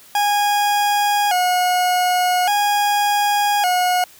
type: tone with vibrato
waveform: 40% pulse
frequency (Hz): 772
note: G5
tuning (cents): -27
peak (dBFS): -14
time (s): 0.15-4.04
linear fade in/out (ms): 2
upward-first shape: square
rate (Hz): 0.43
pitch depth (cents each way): 110
effects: white hiss -46 dBFS RMS until 4.19 s